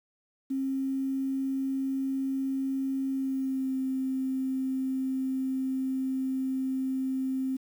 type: tone with pitch glide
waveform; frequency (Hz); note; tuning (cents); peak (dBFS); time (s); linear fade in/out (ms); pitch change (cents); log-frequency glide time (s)
sine; 268.4 to 263; C4 to C4; +44 to +9; -27; 0.5-7.57; 10; -35; 3.1-3.77
effects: 9-bit